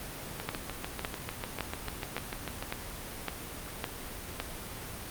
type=two click trains; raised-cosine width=0.3 ms; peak=-15 / -18 dBFS; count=8 / 16; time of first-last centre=0.49-4.401 / 0.4-2.626 s; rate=1.79 / 6.74 Hz; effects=pink hiss -41 dBFS RMS until 5.1 s + Opus 32 kbps